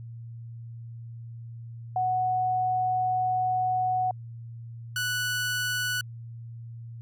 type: tone pair in turn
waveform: sine / sawtooth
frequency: 740 / 1480 Hz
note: F#5 / F#6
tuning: 0 / 0 cents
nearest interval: octave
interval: 1200 cents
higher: second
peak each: -23 dBFS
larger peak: neither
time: 1.96-4.11 / 4.96-6.01 s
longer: first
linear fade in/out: 2 ms
effects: added 116 Hz sine -38 dBFS peak until 7.01 s